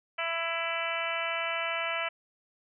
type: harmonic tone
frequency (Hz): 332.5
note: E4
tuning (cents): +15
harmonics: 2 / 3 / 4 / 5 / 6 / 7 / 8 / 9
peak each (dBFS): -36 / -40 / -36 / -40 / -38 / -35 / -39 / -39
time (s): 0.18-2.09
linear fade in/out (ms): 10
effects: none